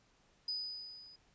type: tone with level ramp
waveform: sine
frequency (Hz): 4978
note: D#8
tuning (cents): 0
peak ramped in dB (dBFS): -34 to -55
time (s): 0.48-1.16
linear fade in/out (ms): 5
effects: pink hiss -70 dBFS RMS until 1.34 s + resampled to 16000 Hz